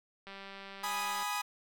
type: click train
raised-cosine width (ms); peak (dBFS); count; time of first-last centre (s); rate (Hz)
0.3; -31; 189; 0.27-1.229; 196
type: chord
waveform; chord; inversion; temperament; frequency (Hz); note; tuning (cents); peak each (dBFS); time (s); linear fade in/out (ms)
sawtooth; G# minor; none; equal; 830.6 / 987.8 / 1244.5; G#5 / B5 / D#6; 0 / 0 / 0; -34; 0.83-1.42; 10
effects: none